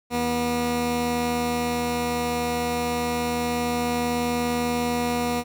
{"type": "tone pair together", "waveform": "15% pulse", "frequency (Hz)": [80.62, 241.6], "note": ["E2", "B3"], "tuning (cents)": [-38, -38], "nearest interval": "octave + perfect fifth", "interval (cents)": 1900, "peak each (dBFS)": [-27, -17], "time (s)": [0.1, 5.44], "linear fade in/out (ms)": 50, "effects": []}